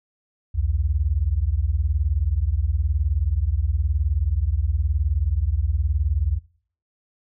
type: beating tone pair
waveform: sine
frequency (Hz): 63.4 / 82.4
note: B1 / E2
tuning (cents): +46 / 0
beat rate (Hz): 19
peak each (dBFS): -22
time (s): 0.54-6.39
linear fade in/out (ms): 20
effects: noise-tail reverb RT60 0.5 s tail -19 dB re dry